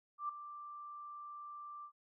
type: tone with ADSR envelope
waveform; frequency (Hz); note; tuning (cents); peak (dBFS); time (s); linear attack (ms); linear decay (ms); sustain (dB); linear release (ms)
sine; 1178; D6; +5; -34; 0.18-1.92; 110; 6; -12; 79
effects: none